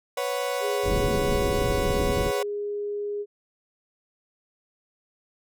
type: chord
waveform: 35% pulse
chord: B suspended second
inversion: none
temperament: equal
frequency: 493.9 / 554.4 / 740 Hz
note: B4 / C#5 / F#5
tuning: 0 / 0 / 0 cents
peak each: -28 / -27 / -32 dBFS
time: 0.17-2.43 s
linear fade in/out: 5 ms
type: tone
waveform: sine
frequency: 411.5 Hz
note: G#4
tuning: 16 cents flat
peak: -27 dBFS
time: 0.6-3.26 s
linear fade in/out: 50 ms
type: low-pass noise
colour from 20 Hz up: pink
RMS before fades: -27 dBFS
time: 0.83-2.32 s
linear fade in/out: 50 ms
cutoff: 420 Hz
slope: 96 dB/octave
effects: none

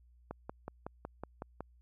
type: click train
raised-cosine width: 1 ms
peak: -26 dBFS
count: 8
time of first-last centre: 0.31-1.606 s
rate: 5.4 Hz
effects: added 60 Hz sine -60 dBFS peak until 1.81 s

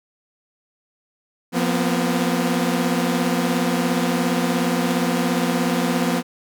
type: tone cluster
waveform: sawtooth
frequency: 174.6 / 237.2 / 254.3 Hz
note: F3 / A#3 / C4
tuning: 0 / +30 / -49 cents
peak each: -19 dBFS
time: 1.52-6.23 s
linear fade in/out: 50 ms
effects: none

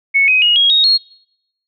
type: tone with pitch steps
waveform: sine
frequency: 2207 / 2521 / 2879 / 3288 / 3755 / 4288 Hz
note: C#7 / D#7 / F#7 / G#7 / A#7 / C8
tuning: -8 / +22 / -48 / -18 / +12 / +42 cents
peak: -8 dBFS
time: 0.14-0.98 s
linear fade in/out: 20 ms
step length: 140 ms
effects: noise-tail reverb RT60 0.8 s tail -25 dB re dry

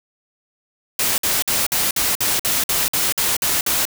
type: noise bursts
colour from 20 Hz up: white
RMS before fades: -19 dBFS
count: 12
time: 0.99-3.853 s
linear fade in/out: 2 ms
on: 190 ms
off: 53 ms
effects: none

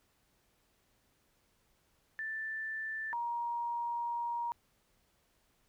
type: tone pair in turn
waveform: sine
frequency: 1766 / 944.7 Hz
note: A6 / A#5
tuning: +6 / +23 cents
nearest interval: major seventh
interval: 1083 cents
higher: first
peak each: -36 / -33 dBFS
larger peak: second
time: 2.19-3.13 / 3.13-4.52 s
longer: second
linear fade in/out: 0 ms
effects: pink hiss -73 dBFS RMS until 5.68 s

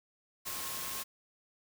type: tone in noise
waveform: sine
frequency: 1075 Hz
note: C6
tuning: 47 cents sharp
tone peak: -48 dBFS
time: 0.45-1.04 s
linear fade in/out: 20 ms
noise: white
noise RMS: -39 dBFS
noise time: 0.45-1.04 s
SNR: -12 dB
effects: none

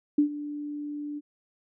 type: tone with ADSR envelope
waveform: sine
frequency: 293.7 Hz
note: D4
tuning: in tune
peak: -16 dBFS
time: 0.18-1.21 s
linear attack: 6 ms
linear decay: 98 ms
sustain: -16 dB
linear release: 34 ms
effects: none

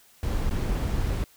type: noise with dropouts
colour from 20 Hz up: brown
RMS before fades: -26 dBFS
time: 0.23-1.24 s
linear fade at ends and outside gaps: 1 ms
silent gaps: 0.495-0.509 s
effects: white hiss -57 dBFS RMS until 1.36 s

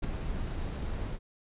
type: noise with ADSR envelope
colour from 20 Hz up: brown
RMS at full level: -27 dBFS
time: 0.02-1.19 s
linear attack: 20 ms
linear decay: 15 ms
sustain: -7 dB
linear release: 61 ms
effects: resampled to 8000 Hz

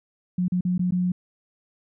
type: tone with dropouts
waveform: sine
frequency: 180.1 Hz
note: F#3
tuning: 46 cents flat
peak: -20 dBFS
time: 0.38-1.12 s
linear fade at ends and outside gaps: 5 ms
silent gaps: 0.482-0.52 / 0.609-0.65 / 0.78-0.793 / 0.909-0.921 s
effects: none

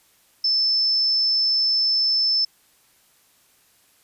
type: tone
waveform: sine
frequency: 5274 Hz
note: E8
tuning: in tune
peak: -17 dBFS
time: 0.44-2.45 s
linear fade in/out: 5 ms
effects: white hiss -59 dBFS RMS until 4.03 s + resampled to 32000 Hz

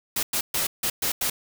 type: noise bursts at uneven times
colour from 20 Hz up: white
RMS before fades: -25 dBFS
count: 6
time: 0.16-0.23 / 0.33-0.41 / 0.54-0.67 / 0.83-0.9 / 1.02-1.12 / 1.21-1.3 s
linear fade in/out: 5 ms
effects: none

